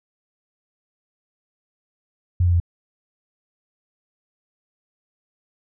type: tone with pitch steps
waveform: sine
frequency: 89 / 87.42 / 85.87 Hz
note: F2 / F2 / F2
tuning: +33 / +2 / -29 cents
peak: -14 dBFS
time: 2.4-2.601 s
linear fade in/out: 5 ms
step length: 67 ms
effects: none